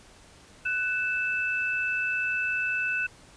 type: tone pair together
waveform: sine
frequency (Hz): 1494 / 2631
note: F#6 / E7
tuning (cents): +16 / -4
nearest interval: minor seventh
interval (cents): 980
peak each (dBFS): -28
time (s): 0.65-3.07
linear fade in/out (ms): 10
effects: pink hiss -53 dBFS RMS until 3.36 s + resampled to 22050 Hz